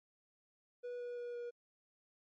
triangle tone with pitch steps, 488.3 / 485.2 / 482.1 / 479.1 Hz, B4 / B4 / B4 / A#4, -20 / -31 / -42 / +47 cents, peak -39 dBFS, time 0.83-1.51 s, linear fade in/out 20 ms, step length 170 ms, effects MP3 32 kbps

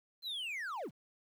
triangle linear sweep, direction down, 4186 to 77.78 Hz, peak -36 dBFS, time 0.22-0.91 s, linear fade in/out 50 ms, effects 11-bit

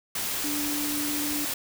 sine tone in noise, 293.7 Hz, D4, in tune, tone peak -30 dBFS, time 0.44-1.45 s, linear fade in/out 5 ms, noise white, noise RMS -30 dBFS, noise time 0.15-1.54 s, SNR -3 dB, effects none

